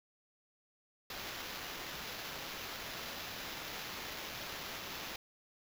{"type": "noise with sample-and-hold", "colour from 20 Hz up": "white", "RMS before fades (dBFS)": -44, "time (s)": [1.1, 5.16], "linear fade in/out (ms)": 2, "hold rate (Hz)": 8820, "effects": []}